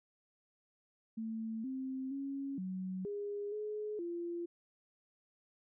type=tone with pitch steps; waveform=sine; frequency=223 / 262.7 / 275.4 / 186.6 / 408.8 / 423.3 / 343.8 Hz; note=A3 / C4 / C#4 / F#3 / G#4 / G#4 / F4; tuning=+23 / +7 / -11 / +15 / -27 / +33 / -27 cents; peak=-37 dBFS; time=1.17-4.46 s; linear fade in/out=10 ms; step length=470 ms; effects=none